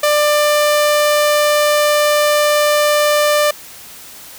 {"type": "tone", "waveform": "sawtooth", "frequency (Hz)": 594, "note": "D5", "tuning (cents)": 20, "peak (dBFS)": -7, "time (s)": [0.03, 3.51], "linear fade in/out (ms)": 5, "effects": ["white hiss -36 dBFS RMS until 4.38 s"]}